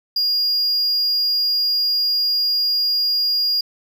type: tone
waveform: triangle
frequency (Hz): 4840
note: D#8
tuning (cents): -49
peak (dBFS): -15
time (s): 0.16-3.61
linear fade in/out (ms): 5
effects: none